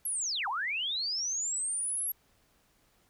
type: linear two-way sweep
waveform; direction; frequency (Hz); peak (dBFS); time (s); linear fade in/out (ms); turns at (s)
sine; down then up; 11520 to 755 to 11520; -30; 0.05-2.12; 5; 0.48
effects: pink hiss -68 dBFS RMS until 3.09 s